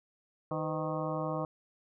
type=harmonic tone with a mistuned harmonic; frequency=155.56 Hz; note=D#3; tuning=in tune; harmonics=1 / 2 / 3 / 4 / 5 / 6 / 7 / 8; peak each=-37 / -39 / -38 / -38 / -42 / -45 / -40 / -46 dBFS; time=0.51-1.45 s; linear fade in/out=2 ms; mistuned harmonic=3; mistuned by=+130 cents; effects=none